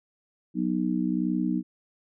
sine chord, B major, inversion second, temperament just, 185.21 / 246.9 / 308.7 Hz, F#3 / B3 / D#4, +2 / 0 / -14 cents, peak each -28 dBFS, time 0.54-1.63 s, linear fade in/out 50 ms, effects none

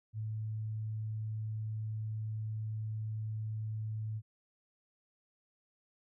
sine tone, 108.9 Hz, A2, 17 cents flat, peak -35 dBFS, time 0.13-4.22 s, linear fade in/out 50 ms, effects none

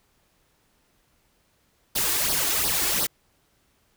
white noise with flanger, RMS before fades -24 dBFS, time 1.95-3.07 s, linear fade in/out 10 ms, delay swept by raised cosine 0.2 to 2.8 ms, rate 2.8 Hz, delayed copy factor +0.75, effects pink hiss -66 dBFS RMS until 3.96 s

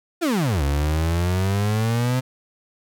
35% pulse exponential two-way sweep, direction down then up, 366 to 68.9 to 129.8 Hz, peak -17 dBFS, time 0.21-2.21 s, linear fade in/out 20 ms, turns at 0.63 s, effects none

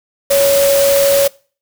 sine tone in noise, 558 Hz, C#5, 11 cents sharp, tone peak -9 dBFS, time 0.3-1.28 s, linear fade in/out 10 ms, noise white, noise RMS -18 dBFS, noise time 0.3-1.28 s, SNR +6 dB, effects noise-tail reverb RT60 0.4 s tail -23 dB re dry

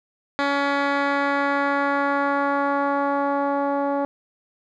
10% pulse tone with low-pass filter sweep, 281.7 Hz, C#4, 28 cents sharp, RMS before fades -22 dBFS, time 0.39-4.05 s, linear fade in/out 0 ms, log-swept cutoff 3100 to 730 Hz, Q 1.2, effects none

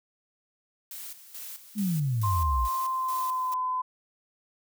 blue noise with tremolo, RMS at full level -40 dBFS, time 0.91-3.54 s, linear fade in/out 2 ms, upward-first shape square, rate 2.3 Hz, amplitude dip 70%
sine exponential sweep, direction down, 219 to 53.7 Hz, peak -24 dBFS, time 1.75-2.69 s, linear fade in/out 50 ms
sine tone with pitch glide, 1049 to 1016.2 Hz, C6 to B5, +4 to +49 cents, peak -26 dBFS, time 2.23-3.82 s, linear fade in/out 10 ms, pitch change -55 cents, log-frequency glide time 2.75-3.56 s
effects none

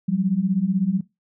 sine beating tone pair, 178.9 / 194.9 Hz, F3 / G3, +42 / -10 cents, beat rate 16 Hz, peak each -21 / -21 dBFS, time 0.08-1.01 s, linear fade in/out 10 ms, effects noise-tail reverb RT60 0.2 s tail -18 dB re dry

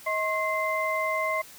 sine tone cluster, 634 / 1070 / 2075 Hz, D#5 / C6 / C7, +32 / +38 / -15 cents, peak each -29 dBFS, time 0.06-1.42 s, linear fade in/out 10 ms, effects white hiss -48 dBFS RMS until 1.58 s

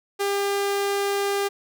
sawtooth tone, 400.3 Hz, G4, 36 cents sharp, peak -18 dBFS, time 0.19-1.49 s, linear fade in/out 20 ms, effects none

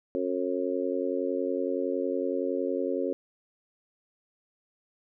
harmonic tone, 90.8 Hz, F#2, 32 cents flat, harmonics 3 / 4 / 5 / 6, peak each -32 / -32 / -32 / -32 dBFS, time 0.15-3.13 s, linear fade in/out 0 ms, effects none

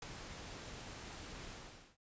pink noise with ADSR envelope, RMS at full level -42 dBFS, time 0.02-1.97 s, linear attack 3 ms, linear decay 13 ms, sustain -7 dB, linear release 470 ms, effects resampled to 16000 Hz

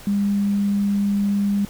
sine tone, 201.7 Hz, G3, 50 cents sharp, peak -17 dBFS, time 0.07-1.65 s, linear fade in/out 2 ms, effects pink hiss -42 dBFS RMS until 1.69 s

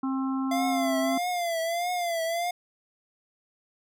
harmonic tone, 265.9 Hz, C4, 28 cents sharp, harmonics 1 / 3 / 4 / 5, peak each -26 / -39 / -37 / -40 dBFS, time 0.03-1.18 s, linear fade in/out 5 ms
square tone with vibrato, 687 Hz, F5, 29 cents flat, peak -27 dBFS, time 0.51-2.51 s, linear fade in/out 5 ms, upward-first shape triangle, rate 1.6 Hz, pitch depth 97 cents each way
effects none

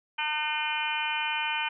harmonic tone, 303 Hz, D#4, 46 cents flat, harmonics 3 / 4 / 5 / 6 / 7 / 8 / 9 / 10, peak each -32 / -42 / -35 / -42 / -40 / -32 / -40 / -34 dBFS, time 0.18-1.69 s, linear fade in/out 10 ms, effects none

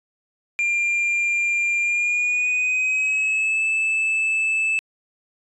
triangle tone with pitch glide, 2392 to 2624 Hz, D7 to E7, +31 to -9 cents, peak -17 dBFS, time 0.59-4.79 s, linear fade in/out 0 ms, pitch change +160 cents, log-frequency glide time 1.81-3.64 s, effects resampled to 24000 Hz

